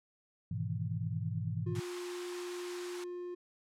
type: chord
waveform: sine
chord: E major seventh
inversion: first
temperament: equal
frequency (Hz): 103.83 / 123.47 / 155.56 / 164.81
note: G#2 / B2 / D#3 / E3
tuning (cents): 0 / 0 / 0 / 0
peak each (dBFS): -37 / -39 / -42 / -39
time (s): 0.51-1.8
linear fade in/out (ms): 5
type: tone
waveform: triangle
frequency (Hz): 355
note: F4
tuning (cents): +28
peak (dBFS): -37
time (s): 1.66-3.35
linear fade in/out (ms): 10
type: high-pass noise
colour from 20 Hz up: pink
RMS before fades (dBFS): -48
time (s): 1.75-3.04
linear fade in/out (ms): 2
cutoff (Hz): 780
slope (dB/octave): 48
effects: low-pass 9000 Hz 12 dB/octave